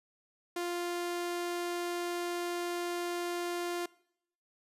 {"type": "tone", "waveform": "sawtooth", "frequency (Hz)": 349.2, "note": "F4", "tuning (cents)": 0, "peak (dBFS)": -29, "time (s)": [0.56, 3.86], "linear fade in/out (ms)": 5, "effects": ["noise-tail reverb RT60 0.7 s tail -22 dB re dry", "resampled to 32000 Hz"]}